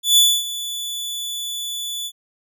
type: tone with ADSR envelope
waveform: sawtooth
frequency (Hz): 3464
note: A7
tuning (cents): -28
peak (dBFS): -6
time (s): 0.03-2.12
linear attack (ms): 140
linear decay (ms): 260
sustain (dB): -16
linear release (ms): 60
effects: none